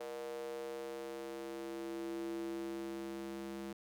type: tone with high-pass filter sweep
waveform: square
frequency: 67.5 Hz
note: C#2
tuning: 45 cents flat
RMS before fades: -43 dBFS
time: 0-3.73 s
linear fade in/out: 5 ms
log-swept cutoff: 510 to 260 Hz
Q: 5.1
effects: none